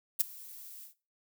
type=noise with ADSR envelope; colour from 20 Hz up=violet; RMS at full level=-24 dBFS; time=0.19-0.94 s; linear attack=19 ms; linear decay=11 ms; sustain=-24 dB; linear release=110 ms; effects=noise-tail reverb RT60 0.3 s tail -17 dB re dry